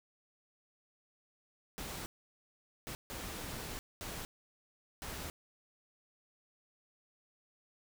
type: noise bursts at uneven times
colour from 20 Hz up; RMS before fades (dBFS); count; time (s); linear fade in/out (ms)
pink; -43; 5; 1.78-2.06 / 2.87-2.95 / 3.1-3.79 / 4.01-4.25 / 5.02-5.3; 0
effects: none